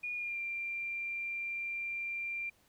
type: tone with pitch glide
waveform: sine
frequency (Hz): 2442 to 2374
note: D#7 to D7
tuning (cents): -33 to +18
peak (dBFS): -35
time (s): 0.03-2.5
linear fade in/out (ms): 10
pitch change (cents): -49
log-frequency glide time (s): 0.15-0.39
effects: pink hiss -68 dBFS RMS until 2.68 s